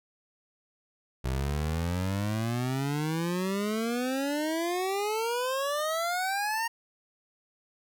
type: exponential sweep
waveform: 25% pulse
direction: up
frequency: 62.9 to 932.3 Hz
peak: -24 dBFS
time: 1.24-6.68 s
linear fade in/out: 10 ms
effects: none